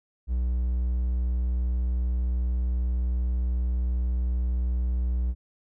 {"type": "tone", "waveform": "triangle", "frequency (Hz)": 61.3, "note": "B1", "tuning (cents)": -12, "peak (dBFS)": -21, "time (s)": [0.27, 5.35], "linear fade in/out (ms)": 50, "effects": []}